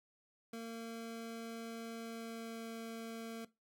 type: tone with pitch glide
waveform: 25% pulse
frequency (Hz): 228.6 to 227.3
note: A#3 to A#3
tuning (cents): -34 to -43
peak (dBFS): -39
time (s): 0.53-3.45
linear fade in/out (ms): 5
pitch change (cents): -9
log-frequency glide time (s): 1.99-2.7
effects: noise-tail reverb RT60 0.2 s tail -17 dB re dry